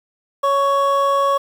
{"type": "tone pair together", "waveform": "triangle", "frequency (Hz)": [556.1, 1114], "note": ["C#5", "C#6"], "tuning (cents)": [5, 8], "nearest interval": "octave", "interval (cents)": 1203, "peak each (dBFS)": [-16, -14], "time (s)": [0.43, 1.38], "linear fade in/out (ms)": 10, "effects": ["7-bit"]}